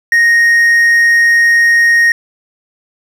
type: tone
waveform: triangle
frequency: 1864.7 Hz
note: A#6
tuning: in tune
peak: -4 dBFS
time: 0.12-2.12 s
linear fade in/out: 2 ms
effects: none